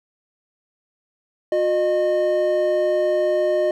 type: tone pair together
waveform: triangle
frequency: 359.8 / 611 Hz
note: F#4 / D#5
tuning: -48 / -32 cents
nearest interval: major sixth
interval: 916 cents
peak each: -20 / -16 dBFS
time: 1.52-3.71 s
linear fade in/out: 2 ms
effects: none